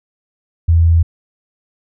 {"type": "tone", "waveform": "sine", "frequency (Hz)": 83.2, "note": "E2", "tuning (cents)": 17, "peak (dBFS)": -7, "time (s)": [0.68, 1.03], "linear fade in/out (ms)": 10, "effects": []}